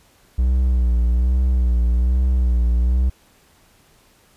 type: tone with vibrato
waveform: triangle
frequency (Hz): 61.3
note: B1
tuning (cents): -12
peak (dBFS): -12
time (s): 0.38-3.1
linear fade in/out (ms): 10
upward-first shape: sine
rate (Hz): 1.2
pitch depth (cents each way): 66
effects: pink hiss -55 dBFS RMS until 4.36 s + resampled to 32000 Hz